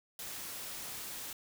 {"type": "noise", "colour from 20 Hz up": "white", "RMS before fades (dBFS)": -43, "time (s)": [0.19, 1.33], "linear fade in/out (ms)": 2, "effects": []}